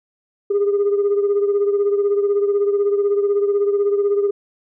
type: beating tone pair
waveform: sine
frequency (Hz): 403.5 / 419.5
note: G#4 / G#4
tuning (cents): -50 / +17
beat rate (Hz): 16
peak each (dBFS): -14 / -21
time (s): 0.5-4.31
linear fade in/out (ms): 10
effects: tanh soft clip ceiling -11 dBFS